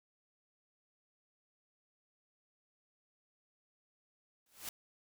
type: noise with exponential growth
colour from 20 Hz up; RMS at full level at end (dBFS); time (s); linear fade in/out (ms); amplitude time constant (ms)
white; -39; 4.46-4.69; 2; 49
effects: none